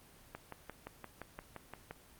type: click train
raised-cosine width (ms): 0.5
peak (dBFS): -28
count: 10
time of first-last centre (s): 0.35-1.91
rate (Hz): 5.77
effects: pink hiss -60 dBFS RMS until 2.19 s + Opus 24 kbps